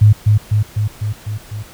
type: tone with echo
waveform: sine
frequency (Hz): 105.7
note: G#2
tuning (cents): +31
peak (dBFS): -4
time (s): 0.01-0.13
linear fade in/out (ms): 10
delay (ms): 250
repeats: 6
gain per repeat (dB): -3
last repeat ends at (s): 1.63
effects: pink hiss -40 dBFS RMS until 1.73 s